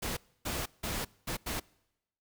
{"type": "noise bursts at uneven times", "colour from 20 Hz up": "pink", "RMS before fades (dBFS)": -35, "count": 5, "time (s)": [[0.02, 0.17], [0.45, 0.66], [0.83, 1.05], [1.27, 1.37], [1.46, 1.6]], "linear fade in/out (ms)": 10, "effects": ["noise-tail reverb RT60 0.9 s tail -25 dB re dry"]}